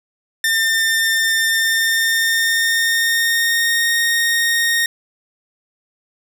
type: tone with pitch glide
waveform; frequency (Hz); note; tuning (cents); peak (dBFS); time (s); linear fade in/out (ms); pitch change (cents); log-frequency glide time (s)
sawtooth; 1802 to 1854.8; A6 to A#6; +41 to -9; -11; 0.44-4.86; 2; +50; 1.52-3.95
effects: none